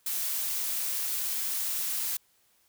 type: noise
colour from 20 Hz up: blue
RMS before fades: -31 dBFS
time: 0.06-2.17 s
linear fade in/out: 5 ms
effects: white hiss -67 dBFS RMS until 2.68 s